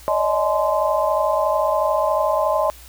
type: tone cluster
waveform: sine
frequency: 575 / 598 / 629 / 853 / 1037 Hz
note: D5 / D5 / D#5 / G#5 / C6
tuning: -37 / +31 / +19 / +46 / -16 cents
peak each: -24 / -28 / -20 / -24 / -22 dBFS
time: 0.08-2.7 s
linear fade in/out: 0 ms
effects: added 60 Hz sine -43 dBFS peak until 2.88 s + white hiss -45 dBFS RMS until 2.88 s